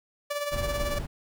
sawtooth tone with tremolo, 581 Hz, D5, 19 cents flat, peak -23 dBFS, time 0.3-0.99 s, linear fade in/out 10 ms, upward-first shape sine, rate 18 Hz, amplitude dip 55%
brown noise, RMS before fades -32 dBFS, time 0.51-1.07 s, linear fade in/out 20 ms
effects none

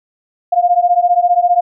sine beating tone pair, 698.5 / 713.5 Hz, F5 / F5, 0 / +37 cents, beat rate 15 Hz, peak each -12 dBFS, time 0.52-1.61 s, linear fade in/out 10 ms, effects none

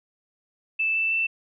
sine tone with pitch steps, 2637 / 2652 / 2668 Hz, E7 / E7 / E7, 0 / +10 / +20 cents, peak -21 dBFS, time 0.79-1.27 s, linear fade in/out 10 ms, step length 160 ms, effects none

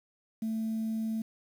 sine tone, 221.8 Hz, A3, 14 cents sharp, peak -28 dBFS, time 0.42-1.22 s, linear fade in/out 5 ms, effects tanh soft clip ceiling -27 dBFS + 9-bit

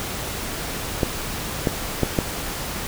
clicks, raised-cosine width 2 ms, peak -4 dBFS, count 4, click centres 1.032 / 1.672 / 2.033 / 2.188 s, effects pink hiss -29 dBFS RMS until 2.87 s

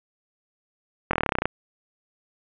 slowing click train, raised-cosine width 0.5 ms, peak -6 dBFS, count 13, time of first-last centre 1.11-1.456 s, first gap 23 ms, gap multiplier 1.04, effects resampled to 8000 Hz + 7-bit

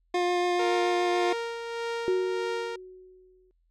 25% pulse tone with vibrato, 354.8 Hz, F4, 27 cents sharp, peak -20 dBFS, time 0.14-1.33 s, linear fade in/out 5 ms, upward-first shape triangle, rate 7 Hz, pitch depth 11 cents each way
sawtooth tone with tremolo, 465 Hz, A#4, 4 cents flat, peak -25 dBFS, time 0.59-2.76 s, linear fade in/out 5 ms, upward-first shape sine, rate 1.7 Hz, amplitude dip 45%
sine tone with exponential decay, 370 Hz, F#4, in tune, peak -21 dBFS, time 2.08-3.51 s, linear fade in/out 0 ms, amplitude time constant 310 ms
effects added 42 Hz sine -66 dBFS peak until 3.7 s + low-pass 5000 Hz 12 dB/octave

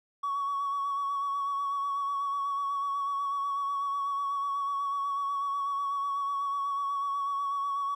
triangle tone with vibrato, 1121 Hz, C#6, 19 cents sharp, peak -25 dBFS, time 0.23-7.95 s, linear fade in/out 10 ms, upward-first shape sine, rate 8.1 Hz, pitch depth 25 cents each way, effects tanh soft clip ceiling -25 dBFS

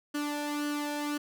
sawtooth tone with flanger, 293.7 Hz, D4, in tune, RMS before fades -33 dBFS, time 0.14-1.18 s, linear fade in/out 10 ms, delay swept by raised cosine 0.66 to 1.23 ms, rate 1.9 Hz, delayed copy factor +0.65, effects none

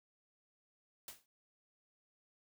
white noise with exponential decay, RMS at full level -45 dBFS, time 1.08-1.26 s, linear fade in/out 1 ms, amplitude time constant 39 ms, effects none

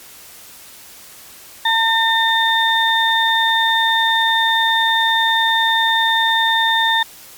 harmonic tone, 905 Hz, A5, 48 cents sharp, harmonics 1 / 2 / 4, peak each -17 / -17 / -17 dBFS, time 1.65-7.03 s, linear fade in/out 5 ms, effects white hiss -40 dBFS RMS until 7.37 s + MP3 96 kbps

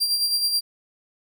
40% pulse tone with tremolo, 4741 Hz, D8, 16 cents sharp, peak -17 dBFS, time 0-0.61 s, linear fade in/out 20 ms, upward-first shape sine, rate 9.4 Hz, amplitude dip 50%, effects none

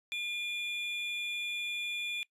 triangle tone pair together, 2414 / 3463 Hz, D7 / A7, +47 / -28 cents, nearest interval tritone, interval 625 cents, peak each -33 / -37 dBFS, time 0.12-2.23 s, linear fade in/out 0 ms, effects noise-tail reverb RT60 0.1 s tail -22 dB re dry + resampled to 32000 Hz

